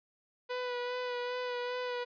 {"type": "tone with vibrato", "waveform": "sawtooth", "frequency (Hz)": 493.9, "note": "B4", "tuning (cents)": 0, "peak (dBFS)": -30, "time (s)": [0.49, 2.05], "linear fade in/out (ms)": 20, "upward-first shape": "sine", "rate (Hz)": 2.5, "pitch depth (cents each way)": 21, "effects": ["resampled to 11025 Hz"]}